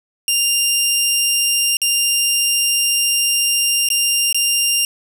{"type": "tone with dropouts", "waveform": "15% pulse", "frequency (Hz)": 2794, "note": "F7", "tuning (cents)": 0, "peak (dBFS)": -7, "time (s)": [0.28, 4.85], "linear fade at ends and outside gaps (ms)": 1, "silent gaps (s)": [[1.769, 1.817], [3.888, 3.902], [4.327, 4.345]], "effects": []}